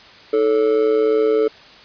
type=tone with amplitude modulation; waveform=triangle; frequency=437.5 Hz; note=A4; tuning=10 cents flat; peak=-8 dBFS; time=0.33-1.48 s; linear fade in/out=5 ms; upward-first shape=sine; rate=123 Hz; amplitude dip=75%; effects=white hiss -43 dBFS RMS until 1.84 s + resampled to 11025 Hz